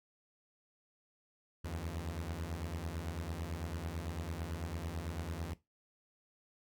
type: beating tone pair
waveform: sawtooth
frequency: 77.2 / 86.2 Hz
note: D#2 / F2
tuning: -13 / -22 cents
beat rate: 9 Hz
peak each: -38 / -37 dBFS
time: 1.64-5.54 s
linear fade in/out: 10 ms
effects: noise-tail reverb RT60 0.2 s tail -17 dB re dry